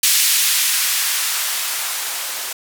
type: noise with band-pass filter sweep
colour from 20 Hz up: violet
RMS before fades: -19 dBFS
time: 0.03-2.53 s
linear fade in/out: 5 ms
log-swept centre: 2600 to 570 Hz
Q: 0.79
effects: none